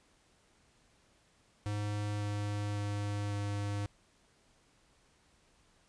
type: tone with pitch steps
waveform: square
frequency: 103.83 / 103.23 / 102.64 / 102.05 Hz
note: G#2 / G#2 / G#2 / G#2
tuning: 0 / -10 / -20 / -30 cents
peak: -34 dBFS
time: 1.66-3.86 s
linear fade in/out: 0 ms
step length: 550 ms
effects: pink hiss -68 dBFS RMS until 5.88 s + resampled to 22050 Hz